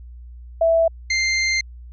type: tone pair in turn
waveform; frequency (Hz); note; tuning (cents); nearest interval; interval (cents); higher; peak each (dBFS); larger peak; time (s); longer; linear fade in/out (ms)
sine / sawtooth; 659.3 / 2093; E5 / C7; 0 / 0; octave + minor sixth; 2000; second; -13 / -14; first; 0.61-0.88 / 1.1-1.61; second; 5
effects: added 60 Hz sine -36 dBFS peak until 1.92 s + resampled to 16000 Hz